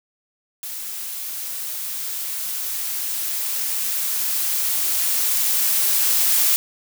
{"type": "noise with level ramp", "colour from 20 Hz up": "blue", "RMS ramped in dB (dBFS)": [-31, -17], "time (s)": [0.63, 6.56], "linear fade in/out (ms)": 0, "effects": []}